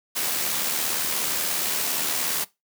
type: noise with amplitude modulation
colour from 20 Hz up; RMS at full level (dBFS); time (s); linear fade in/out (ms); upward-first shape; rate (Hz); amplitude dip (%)
white; -24; 0.15-2.45; 20; sine; 77.1; 35
effects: noise-tail reverb RT60 0.2 s tail -20 dB re dry + high-pass 150 Hz 12 dB/octave